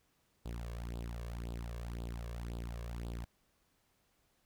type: tone with flanger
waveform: sawtooth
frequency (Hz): 58.27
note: A#1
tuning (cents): 0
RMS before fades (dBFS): -42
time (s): 0.45-3.25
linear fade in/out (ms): 10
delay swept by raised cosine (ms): 0.24 to 1.84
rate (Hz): 1.9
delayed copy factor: +0.75
effects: pink hiss -75 dBFS RMS until 4.45 s